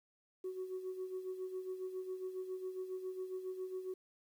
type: tone with tremolo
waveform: sine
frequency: 372.5 Hz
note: F#4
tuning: 12 cents sharp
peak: -36 dBFS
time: 0.44-3.94 s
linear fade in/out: 5 ms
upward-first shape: sine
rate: 7.3 Hz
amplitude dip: 65%
effects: tanh soft clip ceiling -35 dBFS + 11-bit